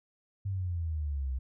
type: exponential sweep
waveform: sine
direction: down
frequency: 100.1 to 62.8 Hz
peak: -30 dBFS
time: 0.45-1.39 s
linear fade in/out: 10 ms
effects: none